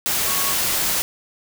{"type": "tone in noise", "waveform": "sine", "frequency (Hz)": 1108.7, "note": "C#6", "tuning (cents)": 0, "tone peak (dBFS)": -29, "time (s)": [0.27, 0.53], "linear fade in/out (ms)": 0, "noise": "white", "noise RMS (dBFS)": -21, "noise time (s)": [0.06, 1.02], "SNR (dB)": -11, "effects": []}